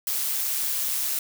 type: noise with amplitude modulation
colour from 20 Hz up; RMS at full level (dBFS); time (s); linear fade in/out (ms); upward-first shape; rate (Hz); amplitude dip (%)
blue; -25; 0.07-1.19; 2; sine; 139; 35
effects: none